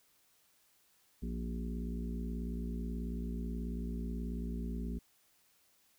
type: harmonic tone with a mistuned harmonic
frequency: 58.4 Hz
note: A#1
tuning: 4 cents sharp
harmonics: 1 / 3 / 4 / 5 / 6 / 7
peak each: -38 / -42 / -42 / -52 / -54 / -52 dBFS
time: 1.22-4.99 s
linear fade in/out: 10 ms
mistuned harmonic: 6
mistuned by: +44 cents
effects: white hiss -70 dBFS RMS until 5.98 s